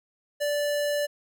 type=tone; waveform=square; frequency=584 Hz; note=D5; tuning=10 cents flat; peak=-25 dBFS; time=0.4-1.07 s; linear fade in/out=20 ms; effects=none